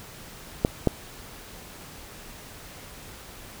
clicks, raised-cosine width 2 ms, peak -5 dBFS, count 2, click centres 0.649 / 0.873 s, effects pink hiss -44 dBFS RMS until 3.6 s

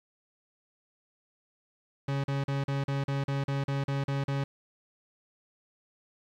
40% pulse tone bursts, 138.59 Hz, C#3, in tune, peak -27 dBFS, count 12, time 2.08-4.44 s, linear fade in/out 5 ms, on 160 ms, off 40 ms, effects low-pass 4000 Hz 12 dB/octave + 10-bit

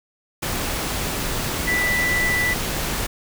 sine tone in noise, 1977 Hz, B6, 1 cent sharp, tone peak -19 dBFS, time 1.67-2.54 s, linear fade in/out 10 ms, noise pink, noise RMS -25 dBFS, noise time 0.42-3.07 s, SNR +3 dB, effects none

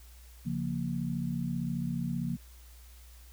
sine chord, Bb minor, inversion first, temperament just, 139.85 / 174.81 / 233.1 Hz, Db3 / F3 / Bb3, +16 / +2 / 0 cents, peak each -35 / -34 / -35 dBFS, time 0.45-2.37 s, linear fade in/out 20 ms, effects added 60 Hz sine -50 dBFS peak until 3.32 s + white hiss -59 dBFS RMS until 3.32 s

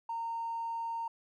triangle tone with tanh clipping, 920 Hz, A#5, 23 cents flat, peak -33 dBFS, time 0.09-1.08 s, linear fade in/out 5 ms, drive 1 dB, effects none

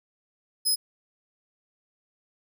20% pulse tone, 5080 Hz, D#8, 35 cents sharp, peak -16 dBFS, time 0.65-0.76 s, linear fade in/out 20 ms, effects none

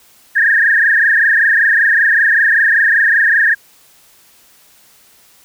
sine tone with frequency modulation, 1737 Hz, A6, 23 cents flat, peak -8 dBFS, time 0.35-3.55 s, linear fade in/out 20 ms, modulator 25.2 Hz, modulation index 5.1, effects white hiss -48 dBFS RMS until 5.44 s

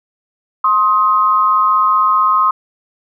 sine tone pair together, 1056 / 1260.5 Hz, C6 / D#6, +16 / +22 cents, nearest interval minor third, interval 306 cents, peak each -12 dBFS, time 0.64-2.51 s, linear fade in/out 5 ms, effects none

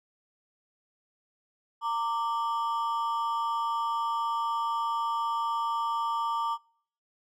triangle ring-modulated tone, 1046.5 Hz, C6, in tune, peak -22 dBFS, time 1.81-6.58 s, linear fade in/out 50 ms, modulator 128 Hz, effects noise-tail reverb RT60 0.6 s tail -26 dB re dry

